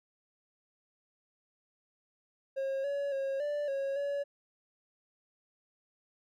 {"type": "tone with pitch steps", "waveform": "triangle", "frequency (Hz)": [540, 565, 543, 586, 548, 567], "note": ["C#5", "C#5", "C#5", "D5", "C#5", "C#5"], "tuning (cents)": [-45, 33, -36, -4, -20, 39], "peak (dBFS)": -29, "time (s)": [2.56, 4.24], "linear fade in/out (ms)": 20, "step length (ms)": 280, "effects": []}